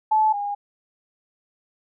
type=tone pair in turn; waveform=sine; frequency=866 / 814.9 Hz; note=A5 / G#5; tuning=-28 / -33 cents; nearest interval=minor second; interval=105 cents; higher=first; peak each=-15 / -24 dBFS; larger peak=first; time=0.11-0.33 / 0.33-0.55 s; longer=neither; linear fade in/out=10 ms; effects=none